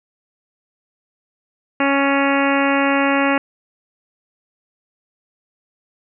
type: harmonic tone with a mistuned harmonic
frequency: 277.2 Hz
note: C#4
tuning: in tune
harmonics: 1 / 2 / 3 / 4 / 5 / 6 / 7 / 8 / 9 / 10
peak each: -18 / -21 / -23 / -24 / -25 / -26 / -26 / -27 / -28 / -28 dBFS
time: 1.8-3.38 s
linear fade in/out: 2 ms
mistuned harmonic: 6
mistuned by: +20 cents
effects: none